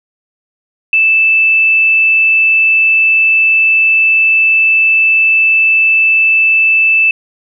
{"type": "tone", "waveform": "sine", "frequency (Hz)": 2637, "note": "E7", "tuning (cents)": 0, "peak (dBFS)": -6, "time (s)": [0.93, 7.11], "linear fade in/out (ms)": 2, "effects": []}